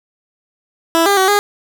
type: tone with pitch steps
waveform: 15% pulse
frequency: 330.8 / 401 / 379.1 / 409.7 Hz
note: E4 / G4 / F#4 / G#4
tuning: +6 / +39 / +42 / -24 cents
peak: -4 dBFS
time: 0.95-1.39 s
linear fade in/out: 0 ms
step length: 110 ms
effects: none